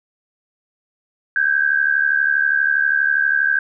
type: tone pair together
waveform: sine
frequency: 1551 / 1623.4 Hz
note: G6 / G#6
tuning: -19 / -40 cents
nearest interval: minor second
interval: 79 cents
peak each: -17 dBFS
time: 1.36-3.59 s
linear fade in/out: 2 ms
effects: none